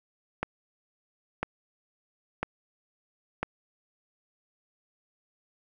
click train, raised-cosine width 0.5 ms, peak -13 dBFS, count 4, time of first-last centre 0.43-3.43 s, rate 1 Hz, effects none

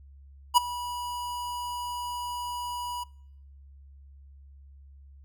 square tone with ADSR envelope, 974 Hz, B5, 24 cents flat, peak -14 dBFS, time 0.54-3.04 s, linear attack 32 ms, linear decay 13 ms, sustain -19 dB, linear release 11 ms, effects noise-tail reverb RT60 0.8 s tail -26 dB re dry + added 69 Hz sine -48 dBFS peak until 5.24 s

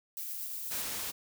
violet noise with tremolo, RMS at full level -38 dBFS, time 0.17-0.82 s, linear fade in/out 0 ms, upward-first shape triangle, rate 8.6 Hz, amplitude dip 25%
white noise, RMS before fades -37 dBFS, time 0.7-1.12 s, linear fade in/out 20 ms
effects none

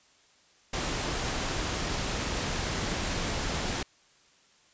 pink noise, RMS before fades -31 dBFS, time 0.73-3.83 s, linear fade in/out 5 ms, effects white hiss -62 dBFS RMS until 4.73 s + resampled to 16000 Hz

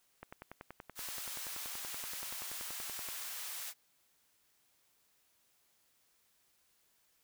click train, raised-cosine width 0.5 ms, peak -31 dBFS, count 31, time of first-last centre 0.23-3.087 s, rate 10.5 Hz
white high-pass noise, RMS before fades -43 dBFS, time 0.95-3.74 s, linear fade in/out 50 ms, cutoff 810 Hz, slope 12 dB/octave
effects white hiss -73 dBFS RMS until 7.23 s

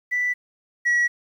sine tone pair in turn, 1975.5 / 1924.8 Hz, B6 / B6, 0 / -45 cents, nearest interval unison, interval 45 cents, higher first, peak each -19 / -14 dBFS, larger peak second, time 0.11-0.34 / 0.85-1.08 s, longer neither, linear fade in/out 20 ms, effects tanh soft clip ceiling -16 dBFS + 9-bit

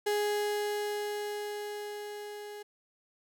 35% pulse tone with level ramp, 415.3 Hz, G#4, in tune, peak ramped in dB -25 to -40 dBFS, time 0.06-2.63 s, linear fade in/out 10 ms, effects none

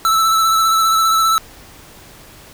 square tone with vibrato, 1318.5 Hz, E6, in tune, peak -12 dBFS, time 0.05-1.38 s, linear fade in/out 0 ms, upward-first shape sine, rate 15 Hz, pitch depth 23 cents each way, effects pink hiss -41 dBFS RMS until 2.53 s

